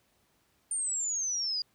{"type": "exponential sweep", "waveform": "sine", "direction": "down", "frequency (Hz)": [9040, 4800], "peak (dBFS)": -29, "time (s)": [0.71, 1.62], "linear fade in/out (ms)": 2, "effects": ["pink hiss -70 dBFS RMS until 1.74 s", "high-pass 60 Hz 12 dB/octave"]}